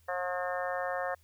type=harmonic tone; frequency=180 Hz; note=F#3; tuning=47 cents flat; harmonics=3 / 4 / 5 / 6 / 7 / 8 / 9 / 10; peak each=-35 / -36 / -46 / -40 / -42 / -47 / -42 / -40 dBFS; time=0.08-1.15 s; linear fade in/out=10 ms; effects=added 82 Hz sine -62 dBFS peak until 1.23 s + white hiss -69 dBFS RMS until 1.23 s